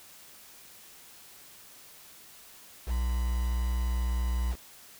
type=tone with quantisation; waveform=triangle; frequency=60.4 Hz; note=B1; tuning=38 cents flat; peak=-24 dBFS; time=2.86-4.56 s; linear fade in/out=50 ms; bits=7; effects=white hiss -52 dBFS RMS until 4.99 s